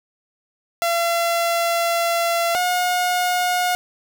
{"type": "tone pair in turn", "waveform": "sawtooth", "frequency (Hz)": [680, 720.4], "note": ["F5", "F#5"], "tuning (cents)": [-46, -46], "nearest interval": "minor second", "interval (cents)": 100, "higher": "second", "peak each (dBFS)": -14, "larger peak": "neither", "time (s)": [[0.82, 2.55], [2.55, 3.75]], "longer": "first", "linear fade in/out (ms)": 0, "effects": []}